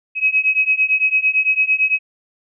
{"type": "beating tone pair", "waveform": "sine", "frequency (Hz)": [2544, 2552.9], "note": ["D#7", "D#7"], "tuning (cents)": [38, 44], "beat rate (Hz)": 8.9, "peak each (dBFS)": [-17, -16], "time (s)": [0.15, 1.99], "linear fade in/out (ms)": 50, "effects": []}